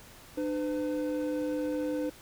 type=tone pair together; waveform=triangle; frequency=300.9 / 506 Hz; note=D4 / B4; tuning=+42 / +42 cents; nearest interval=major sixth; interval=900 cents; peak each=-29 / -31 dBFS; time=0.37-2.1 s; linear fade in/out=10 ms; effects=pink hiss -52 dBFS RMS until 2.21 s